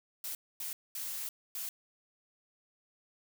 blue noise bursts at uneven times, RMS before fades -39 dBFS, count 4, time 0.24-0.35 / 0.6-0.73 / 0.95-1.29 / 1.55-1.69 s, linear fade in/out 2 ms, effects none

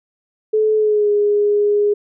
sine tone with pitch glide, 432 to 413.2 Hz, A4 to G#4, -32 to -9 cents, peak -12 dBFS, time 0.53-1.94 s, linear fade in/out 10 ms, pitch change -77 cents, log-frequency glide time 0.76-1.1 s, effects none

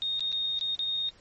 sine tone with dropouts, 3700 Hz, A#7, 14 cents flat, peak -27 dBFS, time 0.02-1.09 s, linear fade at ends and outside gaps 0 ms, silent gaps 0.195-0.206 / 0.318-0.326 / 0.591-0.611 / 0.751-0.792 s, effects pink hiss -58 dBFS RMS until 1.2 s + MP3 32 kbps

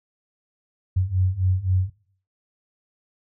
sine beating tone pair, 90.8 / 94.6 Hz, F#2 / F#2, -32 / +39 cents, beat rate 3.8 Hz, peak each -23 / -21 dBFS, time 0.96-1.9 s, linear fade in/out 10 ms, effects noise-tail reverb RT60 0.5 s tail -18 dB re dry

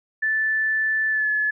sine tone with pitch glide, 1755 to 1713.9 Hz, A6 to A6, -5 to -46 cents, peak -19 dBFS, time 0.22-1.51 s, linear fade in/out 10 ms, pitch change -41 cents, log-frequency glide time 1.09-1.29 s, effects none

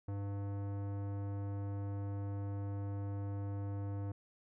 sine tone with tanh clipping, 100 Hz, G2, 35 cents sharp, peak -39 dBFS, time 0.08-4.12 s, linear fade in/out 5 ms, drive 18 dB, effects none

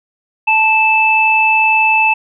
sine tone pair together, 878 / 2631 Hz, A5 / E7, -4 / -4 cents, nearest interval octave + perfect fifth, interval 1900 cents, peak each -13 / -10 dBFS, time 0.47-2.14 s, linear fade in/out 10 ms, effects none

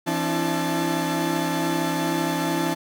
35% pulse tone cluster, 166.9 / 267.8 / 303.1 / 336.1 / 872 Hz, E3 / C4 / D#4 / E4 / A5, +22 / +40 / -45 / +34 / -16 cents, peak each -27 dBFS, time 0.06-2.75 s, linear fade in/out 20 ms, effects none

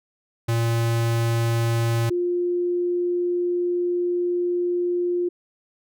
square / sine tone pair in turn, 115.8 / 352.7 Hz, A#2 / F4, -11 / +17 cents, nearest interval octave + perfect fifth, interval 1928 cents, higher second, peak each -20 dBFS, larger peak neither, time 0.48-2.1 / 2.1-5.29 s, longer second, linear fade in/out 10 ms, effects none

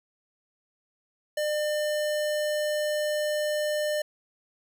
square tone, 600 Hz, D5, 37 cents sharp, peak -26 dBFS, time 1.37-4.02 s, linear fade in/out 5 ms, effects none

